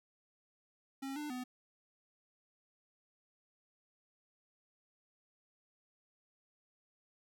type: tone with pitch steps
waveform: square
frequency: 270.9 / 298 / 251.3 Hz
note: C#4 / D4 / B3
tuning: -40 / +25 / +30 cents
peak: -40 dBFS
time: 1.02-1.44 s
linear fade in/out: 10 ms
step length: 140 ms
effects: none